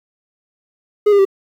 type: tone with pitch steps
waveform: triangle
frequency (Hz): 417 / 403 / 389.5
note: G#4 / G4 / G4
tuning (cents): +7 / +48 / -11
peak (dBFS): -6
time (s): 1.06-1.252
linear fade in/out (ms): 10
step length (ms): 64
effects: 8-bit